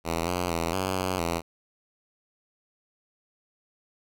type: tone with pitch steps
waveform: 5% pulse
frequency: 83.2 / 89.1 / 83.5 / 94.2 / 92.8 / 84.4 Hz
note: E2 / F2 / E2 / F#2 / F#2 / E2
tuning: +17 / +35 / +23 / +32 / +6 / +41 cents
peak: -15 dBFS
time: 0.04-1.42 s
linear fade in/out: 50 ms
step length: 230 ms
effects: none